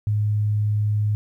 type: tone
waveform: sine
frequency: 105.2 Hz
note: G#2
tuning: 23 cents sharp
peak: -18 dBFS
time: 0.07-1.15 s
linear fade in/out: 0 ms
effects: 10-bit